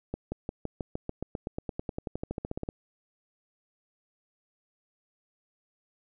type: accelerating click train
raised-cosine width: 2 ms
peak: -19 dBFS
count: 25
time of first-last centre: 0.14-2.689 s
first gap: 180 ms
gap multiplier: 0.95
effects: none